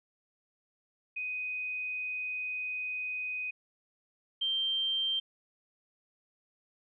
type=tone pair in turn; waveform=sine; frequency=2500 / 3150 Hz; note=D#7 / G7; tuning=+8 / +8 cents; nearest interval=major third; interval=400 cents; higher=second; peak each=-33 / -28 dBFS; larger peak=second; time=1.16-3.51 / 4.41-5.2 s; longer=first; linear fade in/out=10 ms; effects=none